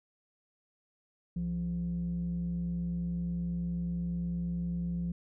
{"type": "tone pair together", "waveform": "sine", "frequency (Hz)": [64.8, 173.14], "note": ["C2", "F3"], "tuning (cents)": [-16, -15], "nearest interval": "octave + perfect fourth", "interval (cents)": 1701, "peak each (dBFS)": [-38, -30], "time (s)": [1.36, 5.12], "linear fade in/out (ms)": 5, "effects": ["tanh soft clip ceiling -27 dBFS"]}